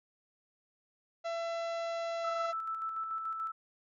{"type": "harmonic tone", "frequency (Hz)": 671, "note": "E5", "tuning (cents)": 31, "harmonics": [1, 2, 3, 4, 5, 6, 7, 8, 9, 10], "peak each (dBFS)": [-34, -43, -49, -52, -56, -52, -62, -60, -63, -62], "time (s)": [1.24, 2.53], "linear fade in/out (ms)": 20}
{"type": "tone with tremolo", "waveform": "sine", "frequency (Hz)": 1318.5, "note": "E6", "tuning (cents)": 0, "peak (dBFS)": -33, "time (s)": [2.24, 3.52], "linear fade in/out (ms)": 10, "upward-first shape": "square", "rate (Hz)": 6.9, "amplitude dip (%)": 35}
{"effects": []}